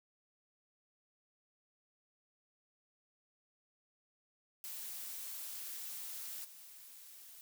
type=noise with level steps; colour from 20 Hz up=blue; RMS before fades=-45 / -55 dBFS; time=4.64-7.41 s; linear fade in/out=0 ms; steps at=6.44 s; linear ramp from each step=10 ms; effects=none